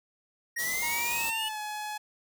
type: exponential sweep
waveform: square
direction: up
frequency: 1864.7 to 2960 Hz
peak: -31 dBFS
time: 0.56-1.49 s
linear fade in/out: 10 ms
type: band-stop noise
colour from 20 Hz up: white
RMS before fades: -35 dBFS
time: 0.58-1.31 s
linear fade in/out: 20 ms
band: 1300 to 3200 Hz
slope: 48 dB/octave
type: tone with pitch glide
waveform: sawtooth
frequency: 944 to 845.9 Hz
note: A#5 to G#5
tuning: +22 to +32 cents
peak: -30 dBFS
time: 0.82-1.98 s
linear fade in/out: 10 ms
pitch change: -190 cents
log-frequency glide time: 1.14-1.6 s
effects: none